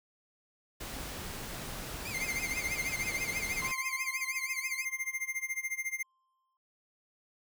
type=noise; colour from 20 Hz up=pink; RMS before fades=-41 dBFS; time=0.8-3.72 s; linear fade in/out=10 ms
type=tone with vibrato; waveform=sawtooth; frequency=2289 Hz; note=D7; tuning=45 cents flat; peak=-36 dBFS; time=2.05-4.85 s; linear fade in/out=5 ms; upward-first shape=triangle; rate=6.2 Hz; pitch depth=210 cents each way
type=tone with tremolo; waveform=square; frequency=2100 Hz; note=C7; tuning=6 cents sharp; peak=-31 dBFS; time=2.14-6.03 s; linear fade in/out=10 ms; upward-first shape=sine; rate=14 Hz; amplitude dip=90%
type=tone with exponential decay; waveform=triangle; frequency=1050 Hz; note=C6; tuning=6 cents sharp; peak=-36 dBFS; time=3.62-6.57 s; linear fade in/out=1 ms; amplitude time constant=640 ms
effects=none